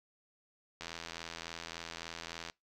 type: click train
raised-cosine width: 0.2 ms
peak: -24 dBFS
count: 142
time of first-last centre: 0.81-2.499 s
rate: 83.5 Hz
effects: noise-tail reverb RT60 0.2 s tail -25 dB re dry